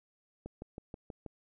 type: click train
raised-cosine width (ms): 2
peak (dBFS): -29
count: 6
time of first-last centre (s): 0.46-1.263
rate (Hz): 6.23
effects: none